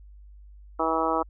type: harmonic tone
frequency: 161.7 Hz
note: E3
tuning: 33 cents flat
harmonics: 2 / 3 / 4 / 5 / 6 / 7 / 8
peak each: -30 / -30 / -30 / -30 / -30 / -30 / -30 dBFS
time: 0.79-1.23 s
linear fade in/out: 10 ms
effects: added 50 Hz sine -45 dBFS peak until 1.29 s